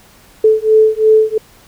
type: beating tone pair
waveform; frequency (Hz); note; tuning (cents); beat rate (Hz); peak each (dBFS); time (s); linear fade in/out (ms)
sine; 434.5 / 437.4; A4 / A4; -22 / -10; 2.9; -10; 0.44-1.38; 5
effects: pink hiss -45 dBFS RMS until 1.67 s